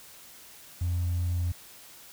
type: tone with hard clipping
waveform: triangle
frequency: 87.3 Hz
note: F2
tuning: in tune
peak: -25 dBFS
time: 0.81-1.52 s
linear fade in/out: 5 ms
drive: 2 dB
effects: white hiss -50 dBFS RMS until 2.12 s